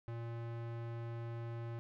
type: tone with low-pass filter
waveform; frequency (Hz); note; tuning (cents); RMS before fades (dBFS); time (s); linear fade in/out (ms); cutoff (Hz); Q
square; 116.54; A#2; 0; -43; 0.08-1.79; 0; 2200; 0.59
effects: 13-bit